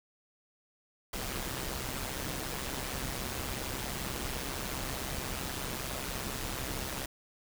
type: noise with amplitude modulation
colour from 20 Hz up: pink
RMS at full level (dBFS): -34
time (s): 1.13-7.06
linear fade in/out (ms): 5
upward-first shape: sine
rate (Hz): 132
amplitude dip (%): 65
effects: none